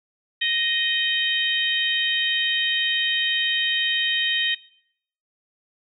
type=harmonic tone; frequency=622 Hz; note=D#5; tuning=1 cent flat; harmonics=3 / 4 / 5 / 6; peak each=-25 / -29 / -24 / -26 dBFS; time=0.41-4.55 s; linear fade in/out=10 ms; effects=noise-tail reverb RT60 0.7 s tail -21 dB re dry